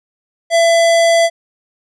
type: tone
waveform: square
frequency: 670 Hz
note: E5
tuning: 28 cents sharp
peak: -9 dBFS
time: 0.5-1.3 s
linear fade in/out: 50 ms
effects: resampled to 22050 Hz